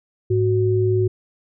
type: tone pair together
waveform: sine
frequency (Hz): 106.05 / 369.7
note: G#2 / F#4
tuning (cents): +37 / -1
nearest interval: octave + minor seventh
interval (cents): 2162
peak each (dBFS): -18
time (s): 0.3-1.08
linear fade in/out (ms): 10
effects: none